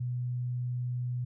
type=tone; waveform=sine; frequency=123.6 Hz; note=B2; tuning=2 cents sharp; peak=-30 dBFS; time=0-1.25 s; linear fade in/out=10 ms; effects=none